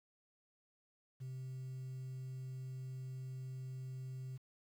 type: tone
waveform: sine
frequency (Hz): 130.1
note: C3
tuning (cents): -9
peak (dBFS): -40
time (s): 1.2-4.38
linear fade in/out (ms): 20
effects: tanh soft clip ceiling -42 dBFS + 11-bit